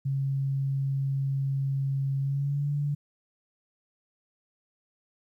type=tone with pitch glide; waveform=sine; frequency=136.7 to 144.74 Hz; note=C#3 to D3; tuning=-24 to -25 cents; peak=-25 dBFS; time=0.05-2.95 s; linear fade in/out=10 ms; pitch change=+99 cents; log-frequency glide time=2.19-2.7 s; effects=11-bit